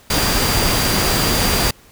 sine tone in noise, 4741 Hz, D8, 16 cents sharp, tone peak -24 dBFS, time 0.1-1.71 s, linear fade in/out 5 ms, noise pink, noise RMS -17 dBFS, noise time 0.1-1.71 s, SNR -10 dB, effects pink hiss -48 dBFS RMS until 1.91 s

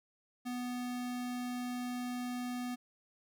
square tone, 246.9 Hz, B3, in tune, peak -37 dBFS, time 0.45-2.76 s, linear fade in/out 20 ms, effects none

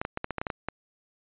clicks, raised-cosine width 0.5 ms, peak -15 dBFS, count 10, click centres 0.015 / 0.051 / 0.174 / 0.244 / 0.307 / 0.383 / 0.415 / 0.468 / 0.502 / 0.686 s, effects resampled to 8000 Hz

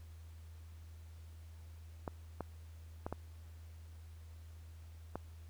clicks, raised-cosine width 1 ms, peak -25 dBFS, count 5, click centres 2.078 / 2.407 / 3.065 / 3.126 / 5.156 s, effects added 81 Hz sine -50 dBFS peak until 5.49 s + pink hiss -67 dBFS RMS until 5.49 s

